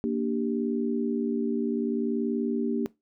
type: chord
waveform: sine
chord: G minor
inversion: first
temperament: equal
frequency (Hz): 233.1 / 293.7 / 392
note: Bb3 / D4 / G4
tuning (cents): 0 / 0 / 0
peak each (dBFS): -27 / -30 / -31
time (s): 0.04-2.86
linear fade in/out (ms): 0
effects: noise-tail reverb RT60 0.2 s tail -20 dB re dry